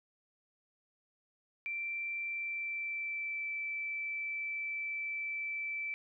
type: tone with pitch glide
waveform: sine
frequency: 2349 to 2323 Hz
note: D7 to D7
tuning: 0 to -20 cents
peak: -35 dBFS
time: 1.66-5.94 s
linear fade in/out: 0 ms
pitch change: -20 cents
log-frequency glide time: 2.26-3.49 s
effects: none